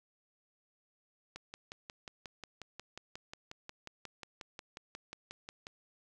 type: click train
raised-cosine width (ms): 0.2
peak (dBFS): -27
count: 25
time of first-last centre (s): 1.36-5.669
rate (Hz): 5.57
effects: none